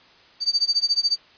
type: tone with tremolo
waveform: sine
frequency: 4627 Hz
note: D8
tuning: 27 cents flat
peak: -14 dBFS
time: 0.4-1.18 s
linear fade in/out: 50 ms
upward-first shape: sine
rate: 14 Hz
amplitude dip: 95%
effects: white hiss -52 dBFS RMS until 1.37 s + resampled to 11025 Hz